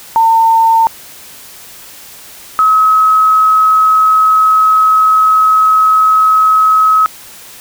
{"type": "tone pair in turn", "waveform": "sine", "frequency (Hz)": [905, 1279.9], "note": ["A5", "D#6"], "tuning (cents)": [48, 49], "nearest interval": "tritone", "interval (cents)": 601, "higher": "second", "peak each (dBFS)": -5, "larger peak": "neither", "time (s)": [[0.16, 0.87], [2.59, 7.06]], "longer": "second", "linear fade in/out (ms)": 0, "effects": ["white hiss -34 dBFS RMS until 7.6 s"]}